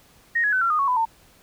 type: tone with pitch steps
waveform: sine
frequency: 1864.7 / 1680.6 / 1514.6 / 1365 / 1230.2 / 1108.8 / 999.3 / 900.6 Hz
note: A#6 / G#6 / F#6 / F6 / D#6 / C#6 / B5 / A5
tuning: 0 / +20 / +40 / -40 / -20 / 0 / +20 / +40 cents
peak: -18 dBFS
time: 0.35-1.054 s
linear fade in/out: 10 ms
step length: 88 ms
effects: pink hiss -55 dBFS RMS until 1.42 s